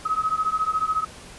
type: beating tone pair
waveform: sine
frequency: 1268 / 1282 Hz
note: D#6 / E6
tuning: +32 / -49 cents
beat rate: 14 Hz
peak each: -24 dBFS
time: 0.05-1.05 s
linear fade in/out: 10 ms
effects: pink hiss -43 dBFS RMS until 1.38 s + resampled to 24000 Hz